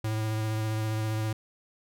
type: tone with vibrato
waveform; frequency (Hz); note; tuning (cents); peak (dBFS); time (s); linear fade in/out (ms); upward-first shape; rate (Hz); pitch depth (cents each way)
square; 109.2; A2; -13; -28; 0.04-1.33; 5; triangle; 15; 19
effects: none